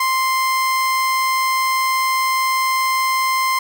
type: tone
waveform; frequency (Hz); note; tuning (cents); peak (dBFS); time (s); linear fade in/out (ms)
30% pulse; 1046.5; C6; 0; -13; 0-3.59; 5
effects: 8-bit